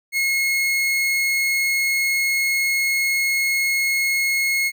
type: tone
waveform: 40% pulse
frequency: 2166 Hz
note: C#7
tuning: 41 cents flat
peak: -17 dBFS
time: 0.12-4.72 s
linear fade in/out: 50 ms
effects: none